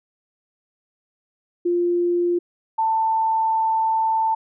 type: tone pair in turn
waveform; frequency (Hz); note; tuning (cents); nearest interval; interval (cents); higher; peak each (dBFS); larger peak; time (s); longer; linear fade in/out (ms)
sine; 349.2 / 889.6; F4 / A5; 0 / +19; octave + major third; 1619; second; -17; neither; 1.65-2.39 / 2.78-4.35; second; 10
effects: none